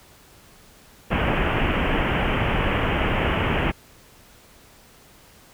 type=low-pass noise; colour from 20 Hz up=pink; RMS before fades=-22 dBFS; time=1.1-3.72 s; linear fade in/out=20 ms; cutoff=3100 Hz; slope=96 dB/octave; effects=pink hiss -51 dBFS RMS until 5.53 s